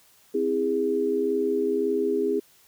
sine chord, C augmented, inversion none, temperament just, 261.6 / 327 / 408.8 Hz, C4 / E4 / G#4, 0 / -14 / -27 cents, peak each -29 / -29 / -23 dBFS, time 0.34-2.4 s, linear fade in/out 10 ms, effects white hiss -58 dBFS RMS until 2.67 s

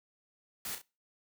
white noise with echo, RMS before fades -39 dBFS, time 0.65-0.75 s, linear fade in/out 2 ms, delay 33 ms, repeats 2, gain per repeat -7 dB, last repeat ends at 0.816 s, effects noise-tail reverb RT60 0.3 s tail -23 dB re dry

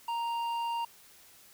sine tone with hard clipping, 932.3 Hz, A#5, in tune, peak -32 dBFS, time 0.08-0.85 s, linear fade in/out 5 ms, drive 7 dB, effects white hiss -57 dBFS RMS until 1.53 s

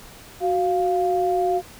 sine tone pair together, 370 / 698.5 Hz, F#4 / F5, 0 / 0 cents, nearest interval major seventh, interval 1100 cents, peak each -21 dBFS, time 0.4-1.62 s, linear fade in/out 50 ms, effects pink hiss -44 dBFS RMS until 1.79 s

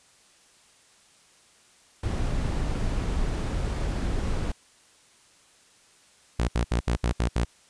brown noise, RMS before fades -27 dBFS, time 2.03-4.52 s, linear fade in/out 5 ms
sawtooth tone bursts, 58.8 Hz, A#1, 16 cents sharp, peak -18 dBFS, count 7, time 6.39-7.448 s, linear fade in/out 5 ms, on 92 ms, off 69 ms
effects white hiss -58 dBFS RMS until 7.69 s + resampled to 22050 Hz

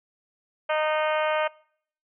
harmonic tone, 308.3 Hz, D#4, 16 cents flat, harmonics 2 / 3 / 4 / 5 / 6 / 7 / 8 / 9 / 10, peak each -24 / -30 / -31 / -32 / -38 / -36 / -36 / -40 / -39 dBFS, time 0.69-1.48 s, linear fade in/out 10 ms, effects noise-tail reverb RT60 0.6 s tail -24 dB re dry

